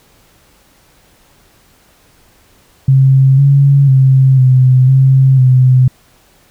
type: tone with pitch steps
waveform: sine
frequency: 133.9 / 139.6 / 132.8 / 128.7 / 133.2 / 128.3 Hz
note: C3 / C#3 / C3 / C3 / C3 / C3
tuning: +40 / +13 / +26 / -28 / +31 / -34 cents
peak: -4 dBFS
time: 2.88-5.88 s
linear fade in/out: 5 ms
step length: 500 ms
effects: pink hiss -49 dBFS RMS until 6.5 s